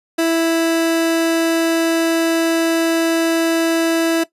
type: tone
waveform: 30% pulse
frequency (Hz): 329.6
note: E4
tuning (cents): 0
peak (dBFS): -11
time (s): 0.18-4.24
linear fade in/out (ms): 10
effects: noise-tail reverb RT60 0.1 s tail -17 dB re dry + resampled to 32000 Hz